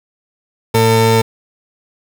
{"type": "tone pair together", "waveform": "30% pulse", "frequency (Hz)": [112.4, 449.6], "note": ["A2", "A4"], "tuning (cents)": [37, 37], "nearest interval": "2 octaves", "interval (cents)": 2400, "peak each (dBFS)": -10, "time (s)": [0.74, 1.22], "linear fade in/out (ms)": 10, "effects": ["7-bit"]}